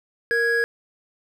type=tone pair together; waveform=triangle; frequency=466.2 / 1661.2 Hz; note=A#4 / G#6; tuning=0 / 0 cents; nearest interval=octave + minor seventh; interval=2200 cents; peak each=-21 / -18 dBFS; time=0.31-0.64 s; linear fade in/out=0 ms; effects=none